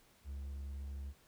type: tone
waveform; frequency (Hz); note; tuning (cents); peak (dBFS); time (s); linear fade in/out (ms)
triangle; 69.3; C#2; 0; -39; 0.24-1.14; 50
effects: pink hiss -67 dBFS RMS until 1.27 s